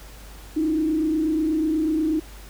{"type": "tone with frequency modulation", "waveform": "sine", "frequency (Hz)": 314, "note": "D#4", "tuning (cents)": 16, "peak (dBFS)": -19, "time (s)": [0.56, 2.2], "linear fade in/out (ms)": 10, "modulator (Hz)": 28.2, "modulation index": 0.61, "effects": ["added 50 Hz sine -41 dBFS peak until 2.49 s", "pink hiss -46 dBFS RMS until 2.49 s"]}